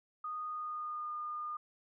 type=tone with pitch glide; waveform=sine; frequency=1236 to 1216.2 Hz; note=D#6 to D#6; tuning=-12 to -40 cents; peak=-37 dBFS; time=0.24-1.57 s; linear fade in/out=5 ms; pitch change=-28 cents; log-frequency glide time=0.46-1.13 s; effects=none